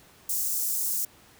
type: high-pass noise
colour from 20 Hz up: white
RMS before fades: -28 dBFS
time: 0.29-1.05 s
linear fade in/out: 5 ms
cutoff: 6400 Hz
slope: 24 dB/octave
effects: pink hiss -55 dBFS RMS until 1.39 s + high-pass 60 Hz 12 dB/octave